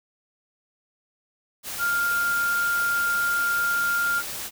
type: tone in noise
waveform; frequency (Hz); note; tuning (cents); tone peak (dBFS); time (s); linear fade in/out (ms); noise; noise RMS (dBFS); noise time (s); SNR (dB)
sine; 1400; F6; +4; -21; 1.78-4.23; 50; white; -33; 1.63-4.51; +9
effects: none